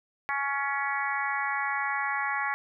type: harmonic tone with a mistuned harmonic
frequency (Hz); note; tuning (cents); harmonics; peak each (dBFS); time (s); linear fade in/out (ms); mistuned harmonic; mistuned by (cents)
278.7; C#4; +9; 3 / 4 / 5 / 6 / 7 / 8; -33 / -33 / -36 / -34 / -33 / -37; 0.29-2.54; 0; 6; +16
effects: none